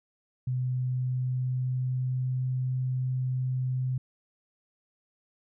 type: tone with pitch glide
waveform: sine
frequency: 126.9 to 128.37 Hz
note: B2 to C3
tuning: +47 to -33 cents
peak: -26 dBFS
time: 0.47-3.98 s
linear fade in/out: 5 ms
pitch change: +20 cents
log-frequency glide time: 0.79-2.59 s
effects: none